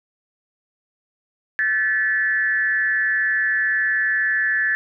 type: tone with frequency modulation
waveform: sine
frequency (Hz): 1739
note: A6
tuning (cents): -21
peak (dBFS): -17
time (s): 1.59-4.75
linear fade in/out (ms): 0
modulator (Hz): 191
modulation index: 0.66
effects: none